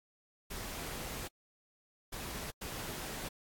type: noise bursts at uneven times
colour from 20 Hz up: pink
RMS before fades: -42 dBFS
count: 3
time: 0.5-1.28 / 2.12-2.51 / 2.61-3.29 s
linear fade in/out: 10 ms
effects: AAC 64 kbps